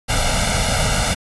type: noise with comb filter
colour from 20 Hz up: pink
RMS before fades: -18 dBFS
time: 0.08-1.15 s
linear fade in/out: 20 ms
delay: 1.4 ms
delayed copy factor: +0.9
effects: resampled to 24000 Hz